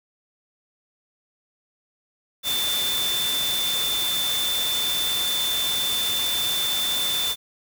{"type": "tone in noise", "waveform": "sine", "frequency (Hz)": 3539, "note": "A7", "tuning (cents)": 9, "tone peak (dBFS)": -23, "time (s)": [2.43, 7.36], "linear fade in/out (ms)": 50, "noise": "white", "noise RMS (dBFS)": -28, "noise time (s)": [2.43, 7.36], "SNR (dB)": 2, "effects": []}